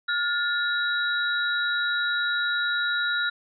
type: tone cluster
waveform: sine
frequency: 1420 / 1751 / 3860 Hz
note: F6 / A6 / B7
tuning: +28 / -9 / -40 cents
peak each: -24 / -33 / -29 dBFS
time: 0.08-3.3 s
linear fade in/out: 10 ms
effects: none